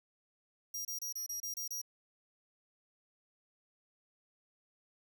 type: tone bursts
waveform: sawtooth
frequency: 5700 Hz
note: F8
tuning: 34 cents sharp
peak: -35 dBFS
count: 8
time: 0.74-1.816 s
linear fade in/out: 5 ms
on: 110 ms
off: 28 ms
effects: none